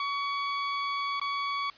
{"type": "tone with dropouts", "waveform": "sawtooth", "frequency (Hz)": 1128, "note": "C#6", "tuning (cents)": 30, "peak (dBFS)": -25, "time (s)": [0, 1.7], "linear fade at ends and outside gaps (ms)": 2, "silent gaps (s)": [1.198, 1.214], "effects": ["white hiss -54 dBFS RMS until 1.77 s", "resampled to 11025 Hz"]}